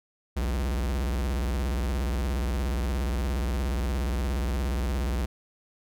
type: tone with vibrato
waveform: square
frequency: 63.2 Hz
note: B1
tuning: 41 cents sharp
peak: -26 dBFS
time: 0.36-5.26 s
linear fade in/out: 10 ms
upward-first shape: square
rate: 17 Hz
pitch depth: 190 cents each way
effects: none